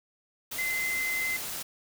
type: tone in noise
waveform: sine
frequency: 2060 Hz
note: C7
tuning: 28 cents flat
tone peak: -28 dBFS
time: 0.58-1.37 s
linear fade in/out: 10 ms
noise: white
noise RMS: -36 dBFS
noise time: 0.51-1.63 s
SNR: +5 dB
effects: none